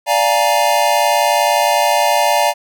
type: chord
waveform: square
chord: Bb dominant seventh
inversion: first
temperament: equal with one note detuned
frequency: 587.3 / 698.5 / 833 / 932.3 Hz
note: D5 / F5 / Ab5 / Bb5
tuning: 0 / 0 / +5 / 0 cents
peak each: -18 dBFS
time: 0.06-2.54 s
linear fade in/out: 50 ms
effects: none